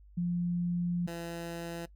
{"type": "tone pair in turn", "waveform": ["sine", "15% pulse"], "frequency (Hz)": [174.61, 169.15], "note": ["F3", "E3"], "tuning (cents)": [0, 45], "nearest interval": "minor second", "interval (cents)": 55, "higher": "first", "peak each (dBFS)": [-28, -31], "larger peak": "first", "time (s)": [[0.17, 1.07], [1.07, 1.86]], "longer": "first", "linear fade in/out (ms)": 10, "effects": ["noise-tail reverb RT60 0.1 s tail -20 dB re dry", "added 50 Hz sine -53 dBFS peak until 1.95 s"]}